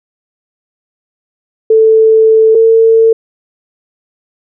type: tone pair in turn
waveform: sine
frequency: 442 / 450.2 Hz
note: A4 / A4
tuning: +8 / +40 cents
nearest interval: unison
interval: 32 cents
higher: second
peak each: -3 dBFS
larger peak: neither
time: 1.7-2.55 / 2.55-3.13 s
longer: first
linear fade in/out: 5 ms
effects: none